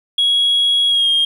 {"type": "tone with pitch glide", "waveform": "sine", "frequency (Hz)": [3322, 3229], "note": ["G#7", "G#7"], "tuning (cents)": [0, -49], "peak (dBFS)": -10, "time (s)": [0.18, 1.25], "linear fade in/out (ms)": 5, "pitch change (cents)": -49, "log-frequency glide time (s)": [0.88, 1.09], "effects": ["tanh soft clip ceiling -9 dBFS", "8-bit"]}